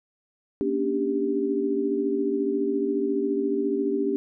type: tone cluster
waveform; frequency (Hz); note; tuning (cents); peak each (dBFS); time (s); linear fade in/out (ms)
sine; 234.9 / 282.3 / 296.7 / 394.5; A#3 / C#4 / D4 / G4; +13 / +32 / +18 / +11; -31 / -27 / -32 / -25; 0.61-4.16; 0
effects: none